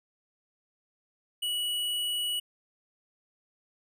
square tone, 2934 Hz, F#7, 15 cents flat, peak -29 dBFS, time 1.42-2.4 s, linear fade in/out 10 ms, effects none

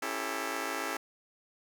10% pulse chord, A dominant seventh, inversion first, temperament just, 275 / 330 / 396 / 440 Hz, C#4 / E4 / G4 / A4, -14 / +2 / +18 / 0 cents, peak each -31 dBFS, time 0.02-0.97 s, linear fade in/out 5 ms, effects none

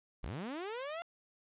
sawtooth linear sweep, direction up, 32.7 to 698.5 Hz, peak -35 dBFS, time 0.23-1.02 s, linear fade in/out 0 ms, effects resampled to 8000 Hz + 11-bit

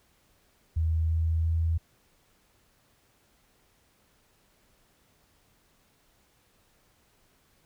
sine tone with pitch steps, 80.6 / 81.25 / 81.91 Hz, E2 / E2 / E2, -38 / -24 / -10 cents, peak -23 dBFS, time 0.76-1.78 s, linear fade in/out 10 ms, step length 340 ms, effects pink hiss -66 dBFS RMS until 7.65 s

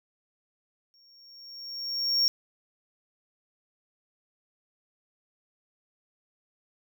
triangle tone with exponential growth, 5530 Hz, F8, 18 cents flat, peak -18 dBFS, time 0.94-2.28 s, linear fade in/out 0 ms, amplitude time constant 290 ms, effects none

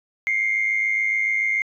sine tone pair together, 2100 / 2207 Hz, C7 / C#7, +6 / -8 cents, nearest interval minor second, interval 86 cents, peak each -19 / -26 dBFS, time 0.27-1.62 s, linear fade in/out 0 ms, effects tanh soft clip ceiling -12 dBFS

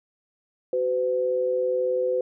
sine tone pair together, 374.8 / 507 Hz, F#4 / B4, +22 / +45 cents, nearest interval perfect fourth, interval 523 cents, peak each -28 / -22 dBFS, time 0.73-2.21 s, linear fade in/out 2 ms, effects none

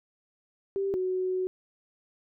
sine tone pair in turn, 392 / 370.7 Hz, G4 / F#4, 0 / +3 cents, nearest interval minor second, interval 97 cents, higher first, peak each -26 dBFS, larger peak neither, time 0.76-0.94 / 0.94-1.47 s, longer second, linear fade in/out 0 ms, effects none

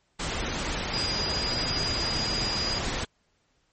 sine tone in noise, 4890 Hz, D#8, 31 cents flat, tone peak -28 dBFS, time 0.93-2.79 s, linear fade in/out 10 ms, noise pink, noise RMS -30 dBFS, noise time 0.19-3.05 s, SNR -1 dB, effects pink hiss -70 dBFS RMS until 3.72 s + MP3 32 kbps

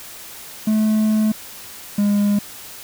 triangle tone pair in turn, 216 / 204.5 Hz, A3 / G#3, -32 / -26 cents, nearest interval minor second, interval 94 cents, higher first, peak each -12 dBFS, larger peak neither, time 0.67-1.32 / 1.98-2.39 s, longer first, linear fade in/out 5 ms, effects white hiss -37 dBFS RMS until 2.83 s

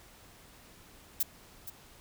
violet noise with echo, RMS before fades -28 dBFS, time 1.2-1.23 s, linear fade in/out 5 ms, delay 470 ms, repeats 1, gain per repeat -13 dB, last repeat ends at 1.7 s, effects pink hiss -56 dBFS RMS until 2 s

